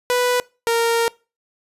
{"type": "tone pair in turn", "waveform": "sawtooth", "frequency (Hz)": [493.9, 463.1], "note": ["B4", "A#4"], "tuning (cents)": [0, -11], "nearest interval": "minor second", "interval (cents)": 111, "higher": "first", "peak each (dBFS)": -12, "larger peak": "neither", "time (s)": [[0.1, 0.4], [0.67, 1.08]], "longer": "second", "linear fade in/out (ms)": 0, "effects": ["noise-tail reverb RT60 0.3 s tail -23 dB re dry", "resampled to 32000 Hz"]}